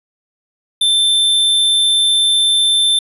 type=tone; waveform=square; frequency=3552 Hz; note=A7; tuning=16 cents sharp; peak=-11 dBFS; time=0.81-2.99 s; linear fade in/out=5 ms; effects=resampled to 32000 Hz